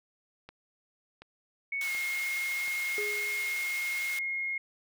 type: click train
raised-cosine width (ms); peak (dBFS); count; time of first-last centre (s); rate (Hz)
0.3; -30; 4; 0.49-2.68; 1.37
type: tone with pitch glide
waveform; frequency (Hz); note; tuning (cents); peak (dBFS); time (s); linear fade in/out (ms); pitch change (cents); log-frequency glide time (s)
sine; 2217 to 2149; C#7 to C7; 0 to +46; -30; 1.72-4.58; 5; -54; 1.84-1.91
type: high-pass noise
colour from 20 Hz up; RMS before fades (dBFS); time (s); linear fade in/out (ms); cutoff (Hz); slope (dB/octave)
pink; -41; 1.81-4.19; 2; 1700; 12
type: tone with exponential decay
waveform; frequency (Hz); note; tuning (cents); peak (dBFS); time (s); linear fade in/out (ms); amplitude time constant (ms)
triangle; 415.3; G#4; 0; -30; 2.98-3.77; 1; 170
effects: none